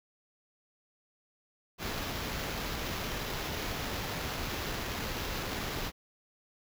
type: noise with sample-and-hold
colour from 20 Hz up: pink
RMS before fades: -36 dBFS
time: 1.78-5.92 s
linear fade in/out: 50 ms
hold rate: 8820 Hz
effects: none